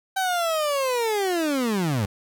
30% pulse linear sweep, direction down, 774 to 92.5 Hz, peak -19 dBFS, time 0.16-2.06 s, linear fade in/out 10 ms, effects none

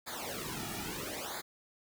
pink noise with flanger, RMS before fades -40 dBFS, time 0.06-1.42 s, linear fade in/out 20 ms, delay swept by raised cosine 0.35 to 1.95 ms, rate 0.76 Hz, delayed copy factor -1, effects none

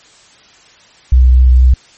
sine tone with vibrato, 63 Hz, B1, 35 cents sharp, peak -3 dBFS, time 1.12-1.74 s, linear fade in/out 5 ms, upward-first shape triangle, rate 4.3 Hz, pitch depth 11 cents each way, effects white hiss -44 dBFS RMS until 1.97 s + MP3 32 kbps

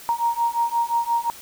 sine beating tone pair, 932.3 / 938 Hz, A#5 / A#5, 0 / +11 cents, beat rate 5.7 Hz, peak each -23 / -22 dBFS, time 0.09-1.3 s, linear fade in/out 0 ms, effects white hiss -42 dBFS RMS until 1.41 s

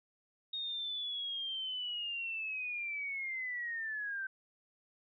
sine linear sweep, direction down, 3729 to 1539 Hz, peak -36 dBFS, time 0.53-4.27 s, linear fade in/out 5 ms, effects none

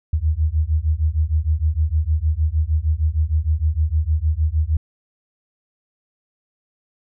sine beating tone pair, 74.9 / 81.4 Hz, D2 / E2, +35 / -21 cents, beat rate 6.5 Hz, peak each -19 dBFS, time 0.13-4.77 s, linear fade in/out 5 ms, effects none

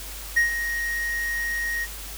triangle tone with ADSR envelope, 1875 Hz, A#6, 10 cents sharp, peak -13 dBFS, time 0.36-1.87 s, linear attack 13 ms, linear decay 120 ms, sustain -10 dB, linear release 41 ms, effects added 50 Hz sine -38 dBFS peak until 2.17 s + white hiss -38 dBFS RMS until 2.17 s

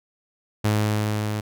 sawtooth tone with level ramp, 106.1 Hz, G#2, 38 cents sharp, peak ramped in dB -14 to -21 dBFS, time 0.64-1.41 s, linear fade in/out 10 ms, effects none

